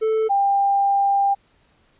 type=tone pair in turn; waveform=triangle / sine; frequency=439.6 / 795.8 Hz; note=A4 / G5; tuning=-2 / +26 cents; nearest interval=minor seventh; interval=1028 cents; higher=second; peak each=-15 dBFS; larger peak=neither; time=0.01-0.29 / 0.29-1.35 s; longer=second; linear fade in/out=20 ms; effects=pink hiss -60 dBFS RMS until 1.99 s + resampled to 8000 Hz